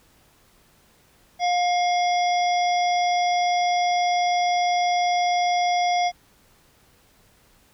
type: harmonic tone with a mistuned harmonic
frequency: 709 Hz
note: F5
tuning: 26 cents sharp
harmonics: 1 / 3 / 5 / 7 / 8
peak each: -19 / -29 / -33 / -36 / -37 dBFS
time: 1.39-6.12 s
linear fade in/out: 50 ms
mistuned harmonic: 5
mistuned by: -90 cents
effects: pink hiss -58 dBFS RMS until 7.73 s